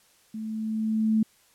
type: tone with level ramp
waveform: sine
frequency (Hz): 219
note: A3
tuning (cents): -8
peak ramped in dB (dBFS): -32 to -18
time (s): 0.34-1.23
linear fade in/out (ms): 5
effects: white hiss -61 dBFS RMS until 1.54 s + low-pass 12000 Hz 12 dB/octave